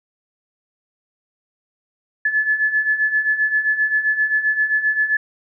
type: beating tone pair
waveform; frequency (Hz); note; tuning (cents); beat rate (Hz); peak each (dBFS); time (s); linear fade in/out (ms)
sine; 1720 / 1727.6; A6 / A6; -40 / -32; 7.6; -22 / -17; 2.25-5.17; 5
effects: none